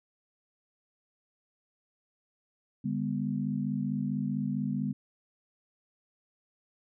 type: chord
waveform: sine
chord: G# diminished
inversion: second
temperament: equal with one note detuned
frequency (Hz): 146.83 / 202.4 / 246.9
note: D3 / G#3 / B3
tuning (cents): 0 / -44 / 0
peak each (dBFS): -34 / -32 / -33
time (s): 2.84-4.93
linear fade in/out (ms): 10
effects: none